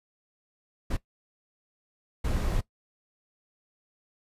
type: noise bursts at uneven times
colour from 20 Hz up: brown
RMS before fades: -27 dBFS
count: 2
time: 0.9-0.97 / 2.24-2.61 s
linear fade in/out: 10 ms
effects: noise-tail reverb RT60 0.1 s tail -17 dB re dry + resampled to 32000 Hz